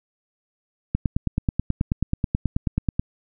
click train, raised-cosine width 5 ms, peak -8 dBFS, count 20, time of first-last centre 0.95-2.995 s, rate 9.29 Hz, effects none

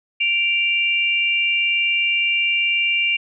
sine tone pair together, 2349 / 2788 Hz, D7 / F7, 0 / -4 cents, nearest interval minor third, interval 296 cents, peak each -19 dBFS, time 0.2-3.17 s, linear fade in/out 10 ms, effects none

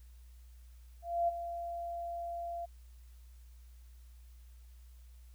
sine tone with ADSR envelope, 687 Hz, F5, 29 cents flat, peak -26 dBFS, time 1.02-2.66 s, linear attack 260 ms, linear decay 22 ms, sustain -11 dB, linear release 15 ms, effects added 60 Hz sine -52 dBFS peak until 5.34 s + white hiss -70 dBFS RMS until 5.34 s

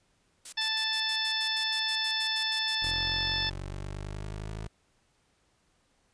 blue noise bursts, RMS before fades -39 dBFS, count 16, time 0.45-2.911 s, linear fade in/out 5 ms, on 76 ms, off 83 ms
harmonic tone, 880 Hz, A5, in tune, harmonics 1 / 2 / 3 / 4 / 5 / 6, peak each -40 / -34 / -39 / -31 / -40 / -33 dBFS, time 0.57-3.5 s, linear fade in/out 10 ms
20% pulse exponential sweep, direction up, 43.1 to 54.1 Hz, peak -31 dBFS, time 2.82-4.68 s, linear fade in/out 10 ms
effects pink hiss -70 dBFS RMS until 6.13 s + resampled to 22050 Hz

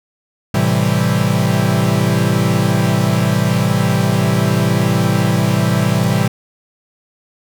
45% pulse chord, A minor seventh, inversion none, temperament equal, 110 / 130.81 / 164.81 / 196 Hz, A2 / C3 / E3 / G3, 0 / 0 / 0 / 0 cents, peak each -18 dBFS, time 0.54-6.28 s, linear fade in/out 5 ms, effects none

